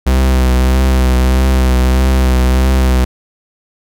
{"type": "tone with vibrato", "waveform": "45% pulse", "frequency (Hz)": 64.2, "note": "C2", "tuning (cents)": -32, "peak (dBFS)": -8, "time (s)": [0.06, 3.05], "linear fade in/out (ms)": 10, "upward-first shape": "triangle", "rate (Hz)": 1.6, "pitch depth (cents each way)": 32, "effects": []}